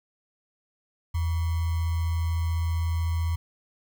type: tone with sample-and-hold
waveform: sine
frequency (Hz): 82.9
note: E2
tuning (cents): +10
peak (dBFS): -23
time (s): 1.14-3.36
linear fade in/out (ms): 10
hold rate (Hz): 1050
effects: none